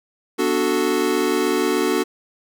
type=chord; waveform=square; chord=B minor seventh; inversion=none; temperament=equal; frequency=246.9 / 293.7 / 370 / 440 Hz; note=B3 / D4 / F#4 / A4; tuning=0 / 0 / 0 / 0 cents; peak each=-27 / -24 / -22 / -24 dBFS; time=0.38-2.04 s; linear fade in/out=20 ms; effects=none